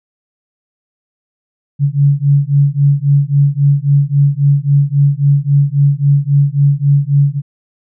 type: beating tone pair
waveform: sine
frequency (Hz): 140 / 143.7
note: C#3 / D3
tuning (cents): +18 / -37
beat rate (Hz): 3.7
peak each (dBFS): -11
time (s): 1.79-7.42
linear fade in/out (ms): 50
effects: none